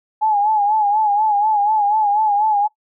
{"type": "tone with vibrato", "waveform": "sine", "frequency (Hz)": 841, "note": "G#5", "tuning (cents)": 22, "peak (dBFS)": -13, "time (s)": [0.21, 2.68], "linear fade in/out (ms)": 20, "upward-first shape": "sine", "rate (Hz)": 4.1, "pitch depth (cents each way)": 72, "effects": ["noise-tail reverb RT60 0.1 s tail -19 dB re dry"]}